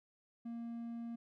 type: tone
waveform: triangle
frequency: 233.1 Hz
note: A#3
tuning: in tune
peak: -39 dBFS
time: 0.45-1.16 s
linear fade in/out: 10 ms
effects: none